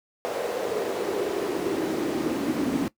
brown noise with high-pass filter sweep, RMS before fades -27 dBFS, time 0.25-2.88 s, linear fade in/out 0 ms, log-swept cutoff 520 to 260 Hz, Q 4.4, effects noise-tail reverb RT60 0.1 s tail -18 dB re dry

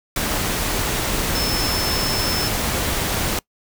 sine tone in noise, 5274 Hz, E8, in tune, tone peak -24 dBFS, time 1.35-2.48 s, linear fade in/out 2 ms, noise pink, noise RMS -22 dBFS, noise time 0.16-3.39 s, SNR -5 dB, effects noise-tail reverb RT60 0.1 s tail -24 dB re dry

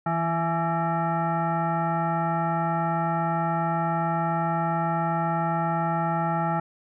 sine tone with frequency modulation, 336.6 Hz, E4, 36 cents sharp, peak -22 dBFS, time 0.06-6.6 s, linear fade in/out 5 ms, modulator 501 Hz, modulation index 2, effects none

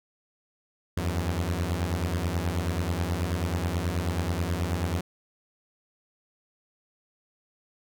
sawtooth beating tone pair, 82 / 91.3 Hz, E2 / F#2, -9 / -23 cents, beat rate 9.3 Hz, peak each -25 / -25 dBFS, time 0.97-5.01 s, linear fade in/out 5 ms, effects none

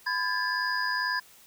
sine tone cluster, 1008 / 1627 / 1729 / 4930 Hz, B5 / G#6 / A6 / D#8, +35 / -36 / -31 / -17 cents, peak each -31 / -31 / -31 / -34 dBFS, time 0.06-1.2 s, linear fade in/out 10 ms, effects white hiss -55 dBFS RMS until 1.46 s

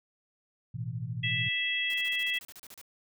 sine chord, A suspended second, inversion none, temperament equal, 110 / 123.47 / 164.81 Hz, A2 / B2 / E3, 0 / 0 / 0 cents, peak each -38 / -35 / -40 dBFS, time 0.74-1.49 s, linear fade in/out 10 ms
harmonic tone, 659.3 Hz, E5, in tune, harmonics 3 / 4 / 5, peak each -32 / -32 / -32 dBFS, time 1.23-2.39 s, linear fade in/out 10 ms
white noise bursts, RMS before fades -48 dBFS, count 13, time 1.9-2.814 s, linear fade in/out 0 ms, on 38 ms, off 35 ms
effects none

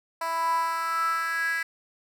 10% pulse tone with high-pass filter sweep, 330 Hz, E4, 2 cents sharp, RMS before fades -27 dBFS, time 0.21-1.63 s, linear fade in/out 5 ms, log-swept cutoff 830 to 1800 Hz, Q 7.7, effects none

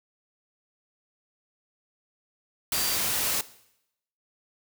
sine tone in noise, 4699 Hz, D8, in tune, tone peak -33 dBFS, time 2.74-2.96 s, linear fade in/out 2 ms, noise white, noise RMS -27 dBFS, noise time 2.72-3.41 s, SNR -9 dB, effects noise-tail reverb RT60 0.8 s tail -18 dB re dry

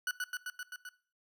40% pulse tone with echo, 1480 Hz, F#6, in tune, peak -30 dBFS, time 0.07-0.11 s, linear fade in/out 2 ms, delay 130 ms, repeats 6, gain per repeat -2 dB, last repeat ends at 0.89 s, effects noise-tail reverb RT60 0.4 s tail -18 dB re dry

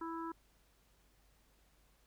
harmonic tone, 329.6 Hz, E4, in tune, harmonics 1 / 3 / 4 / 5, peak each -42 / -44 / -47 / -57 dBFS, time 0.01-0.32 s, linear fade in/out 5 ms, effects added 50 Hz sine -70 dBFS peak until 2.06 s + pink hiss -72 dBFS RMS until 2.06 s

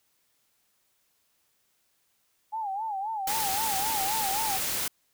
sine tone with vibrato, 830.6 Hz, G#5, in tune, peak -29 dBFS, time 2.52-4.58 s, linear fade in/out 20 ms, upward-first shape sine, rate 3.8 Hz, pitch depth 140 cents each way
white noise, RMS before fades -30 dBFS, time 3.27-4.88 s, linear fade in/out 5 ms
effects white hiss -71 dBFS RMS until 5.13 s

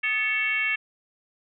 sine tone with frequency modulation, 2217 Hz, C#7, in tune, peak -22 dBFS, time 0.03-0.76 s, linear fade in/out 10 ms, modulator 482 Hz, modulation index 1.1, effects none

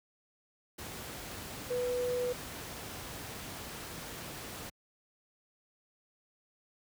sine tone in noise, 493.9 Hz, B4, in tune, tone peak -30 dBFS, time 1.7-2.33 s, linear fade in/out 10 ms, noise pink, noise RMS -43 dBFS, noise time 0.78-4.7 s, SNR +10 dB, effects high-pass 60 Hz 12 dB/octave

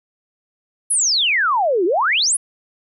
sine exponential two-way sweep, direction down then up, 11090 to 329.6 to 11090 Hz, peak -14 dBFS, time 0.9-2.37 s, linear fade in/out 10 ms, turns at 1.85 s, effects none

